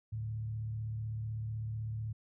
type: tone with frequency modulation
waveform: sine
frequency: 110 Hz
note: A2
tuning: in tune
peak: -35 dBFS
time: 0.12-2.13 s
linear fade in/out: 10 ms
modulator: 35.9 Hz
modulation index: 0.4
effects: none